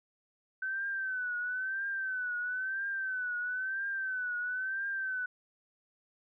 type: tone with vibrato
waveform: sine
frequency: 1524 Hz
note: G6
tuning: 49 cents flat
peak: -32 dBFS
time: 0.62-5.26 s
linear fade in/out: 5 ms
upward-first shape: triangle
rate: 1 Hz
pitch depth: 91 cents each way
effects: none